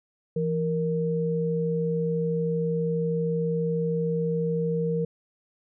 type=tone pair together; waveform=sine; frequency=166.65 / 466.2 Hz; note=E3 / A#4; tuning=+19 / 0 cents; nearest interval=octave + tritone; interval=1781 cents; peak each=-26 dBFS; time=0.36-5.05 s; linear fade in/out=5 ms; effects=none